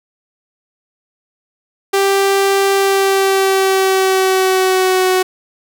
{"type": "tone with pitch glide", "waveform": "sawtooth", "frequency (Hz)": [392.8, 371.4], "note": ["G4", "F#4"], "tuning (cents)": [4, 7], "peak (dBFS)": -7, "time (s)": [1.93, 5.23], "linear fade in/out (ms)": 10, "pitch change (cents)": -97, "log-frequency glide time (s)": [2.73, 5.08], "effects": []}